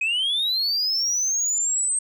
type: linear sweep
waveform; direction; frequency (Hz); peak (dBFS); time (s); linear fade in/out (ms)
sine; up; 2489 to 8372; -18; 0.01-1.99; 5
effects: tanh soft clip ceiling -19 dBFS